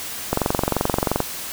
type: click train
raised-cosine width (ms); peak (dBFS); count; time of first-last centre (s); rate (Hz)
1; -4; 21; 0.33-1.203; 22.9
effects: white hiss -31 dBFS RMS until 1.52 s